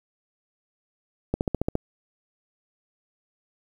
click train, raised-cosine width 2 ms, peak -10 dBFS, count 7, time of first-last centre 1.34-1.754 s, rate 14.5 Hz, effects 8-bit

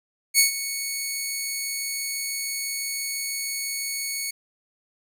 10% pulse tone with ADSR envelope, 2217 Hz, C#7, in tune, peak -4 dBFS, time 0.34-4.31 s, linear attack 48 ms, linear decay 120 ms, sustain -14 dB, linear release 8 ms, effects none

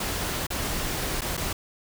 pink noise with dropouts, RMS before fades -29 dBFS, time 0-1.53 s, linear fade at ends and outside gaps 5 ms, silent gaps 0.468-0.503 / 1.21-1.217 / 1.369-1.375 s, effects none

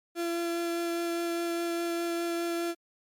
35% pulse tone with vibrato, 340 Hz, F4, 46 cents flat, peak -27 dBFS, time 0.15-2.75 s, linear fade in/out 50 ms, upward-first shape sine, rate 4.9 Hz, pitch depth 9 cents each way, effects MP3 96 kbps

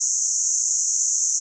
white band-pass noise, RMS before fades -22 dBFS, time 0-1.4 s, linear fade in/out 20 ms, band 6000 to 7100 Hz, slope 96 dB/octave, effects none

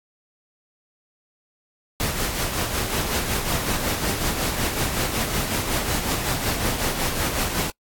pink noise with tremolo, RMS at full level -23 dBFS, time 2-7.7 s, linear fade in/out 0 ms, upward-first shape sine, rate 5.4 Hz, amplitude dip 45%, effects noise-tail reverb RT60 0.1 s tail -24 dB re dry + AAC 64 kbps

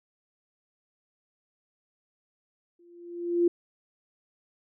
sine tone with exponential growth, 346 Hz, F4, 16 cents flat, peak -17 dBFS, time 2.79-3.48 s, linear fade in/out 5 ms, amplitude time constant 150 ms, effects none

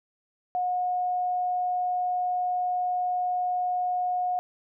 sine tone, 724 Hz, F#5, 38 cents flat, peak -24 dBFS, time 0.55-4.39 s, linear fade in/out 0 ms, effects none

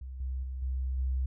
sine tone with level steps, 64.8 Hz, C2, 16 cents flat, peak -38 / -31 / -34 / -29 / -27 dBFS, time 0.01-1.26 s, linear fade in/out 5 ms, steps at 0.2 / 0.43 / 0.62 / 0.98 s, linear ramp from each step 5 ms, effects none

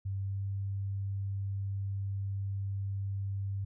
sine tone with pitch glide, 97.5 to 98.46 Hz, G2 to G2, -9 to +8 cents, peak -32 dBFS, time 0.05-3.65 s, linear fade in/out 10 ms, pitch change +17 cents, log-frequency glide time 0.2-0.41 s, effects none

